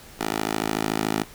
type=tone with high-pass filter sweep; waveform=10% pulse; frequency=53.6 Hz; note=A1; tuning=45 cents flat; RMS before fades=-26 dBFS; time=0.19-1.24 s; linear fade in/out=20 ms; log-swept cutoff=390 to 260 Hz; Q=0.85; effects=pink hiss -46 dBFS RMS until 1.34 s